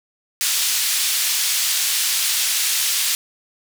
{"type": "band-pass noise", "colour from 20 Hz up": "pink", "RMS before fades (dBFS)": -20, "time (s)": [0.41, 3.15], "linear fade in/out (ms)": 0, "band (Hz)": [3300, 16000], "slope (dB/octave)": 12, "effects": []}